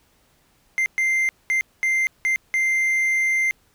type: tone bursts at uneven times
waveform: triangle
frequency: 2089 Hz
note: C7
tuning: 3 cents flat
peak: -16 dBFS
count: 6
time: 0.78-0.86 / 0.98-1.29 / 1.5-1.61 / 1.83-2.07 / 2.25-2.36 / 2.54-3.51 s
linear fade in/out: 0 ms
effects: pink hiss -61 dBFS RMS until 3.74 s